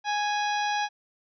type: harmonic tone with a mistuned harmonic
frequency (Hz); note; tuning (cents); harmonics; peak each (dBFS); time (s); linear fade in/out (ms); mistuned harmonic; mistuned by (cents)
830.6; G#5; 0; 1 / 2 / 3 / 4 / 5 / 6 / 7; -26 / -32 / -36 / -38 / -40 / -42 / -43; 0.04-0.89; 50; 5; -71
effects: none